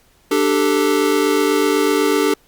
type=chord; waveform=square; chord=D suspended fourth; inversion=none; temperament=equal with one note detuned; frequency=296.2 / 392 / 440 Hz; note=D4 / G4 / A4; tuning=+15 / 0 / 0 cents; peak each=-19 dBFS; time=0.31-2.34 s; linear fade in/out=5 ms; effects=pink hiss -55 dBFS RMS until 2.47 s + Opus 48 kbps